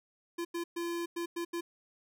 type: tone bursts at uneven times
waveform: square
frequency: 341.7 Hz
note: F4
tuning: 38 cents flat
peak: -34 dBFS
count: 6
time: 0.38-0.45 / 0.54-0.64 / 0.76-1.06 / 1.16-1.26 / 1.36-1.45 / 1.53-1.61 s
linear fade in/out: 10 ms
effects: none